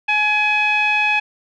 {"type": "tone with low-pass filter", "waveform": "sawtooth", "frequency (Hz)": 843, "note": "G#5", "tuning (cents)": 26, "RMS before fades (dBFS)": -17, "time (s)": [0.08, 1.2], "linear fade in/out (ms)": 10, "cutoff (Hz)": 2700, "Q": 9.9, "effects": []}